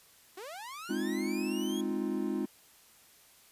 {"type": "linear sweep", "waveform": "sawtooth", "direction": "up", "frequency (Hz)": [349.2, 3348], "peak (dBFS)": -38, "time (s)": [0.37, 1.81], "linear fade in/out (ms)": 5}
{"type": "chord", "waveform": "triangle", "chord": "F minor seventh", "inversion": "first", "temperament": "equal", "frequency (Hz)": [207.7, 261.6, 311.1, 349.2], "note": ["Ab3", "C4", "Eb4", "F4"], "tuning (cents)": [0, 0, 0, 0], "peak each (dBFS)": -34, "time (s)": [0.89, 2.46], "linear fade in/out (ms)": 10}
{"effects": ["white hiss -60 dBFS RMS until 3.51 s", "resampled to 32000 Hz"]}